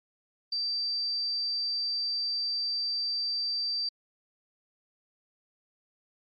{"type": "tone", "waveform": "sine", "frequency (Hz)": 4670, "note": "D8", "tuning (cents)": -11, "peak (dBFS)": -28, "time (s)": [0.52, 3.89], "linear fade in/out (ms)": 5, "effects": ["Opus 48 kbps"]}